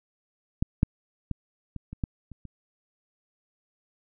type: clicks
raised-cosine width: 5 ms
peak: -11 / -7 / -17 / -23 / -25 / -15 / -30 / -29 dBFS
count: 8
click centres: 0.625 / 0.831 / 1.313 / 1.763 / 1.93 / 2.038 / 2.317 / 2.453 s
effects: none